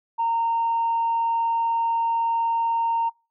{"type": "tone", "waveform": "sine", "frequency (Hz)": 921, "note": "A#5", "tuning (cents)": -21, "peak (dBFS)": -19, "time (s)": [0.18, 3.1], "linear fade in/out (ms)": 20, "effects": ["noise-tail reverb RT60 0.3 s tail -25 dB re dry", "tanh soft clip ceiling -16 dBFS"]}